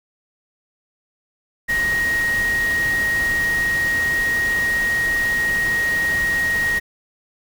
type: tone in noise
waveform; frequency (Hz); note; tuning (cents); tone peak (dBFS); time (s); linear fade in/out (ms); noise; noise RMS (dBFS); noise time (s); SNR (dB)
sine; 1879; A#6; +13; -17; 1.68-6.8; 20; pink; -30; 1.68-6.8; +10
effects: none